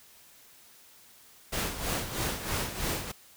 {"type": "noise with tremolo", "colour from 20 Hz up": "pink", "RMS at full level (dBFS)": -30, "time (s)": [1.52, 3.12], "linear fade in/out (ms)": 10, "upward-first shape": "sine", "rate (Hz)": 3.1, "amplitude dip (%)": 65, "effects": ["white hiss -56 dBFS RMS until 3.36 s"]}